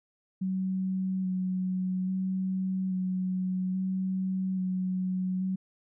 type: tone with vibrato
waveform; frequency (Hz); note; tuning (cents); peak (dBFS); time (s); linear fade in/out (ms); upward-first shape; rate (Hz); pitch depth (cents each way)
sine; 186.7; F#3; +16; -27; 0.41-5.56; 10; square; 0.6; 14
effects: none